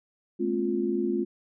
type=tone cluster; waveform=sine; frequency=213.6 / 233.4 / 267 / 350.2 Hz; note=G#3 / A#3 / C4 / F4; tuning=+49 / +2 / +35 / +5 cents; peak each=-30 / -35 / -31 / -27 dBFS; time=0.39-1.25 s; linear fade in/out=20 ms; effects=none